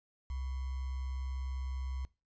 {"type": "tone with sample-and-hold", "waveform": "sine", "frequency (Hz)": 65.41, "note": "C2", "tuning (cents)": 0, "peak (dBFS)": -35, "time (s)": [0.3, 2.05], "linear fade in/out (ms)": 0, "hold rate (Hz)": 1050, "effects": ["noise-tail reverb RT60 0.3 s tail -21 dB re dry", "resampled to 16000 Hz"]}